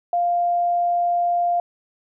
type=tone; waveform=sine; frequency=698.5 Hz; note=F5; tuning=in tune; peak=-17 dBFS; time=0.13-1.6 s; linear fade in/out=2 ms; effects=none